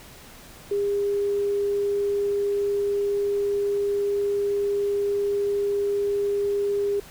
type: tone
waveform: sine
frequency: 404.5 Hz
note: G#4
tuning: 46 cents flat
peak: -21 dBFS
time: 0.71-7 s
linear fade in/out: 5 ms
effects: pink hiss -46 dBFS RMS until 7.1 s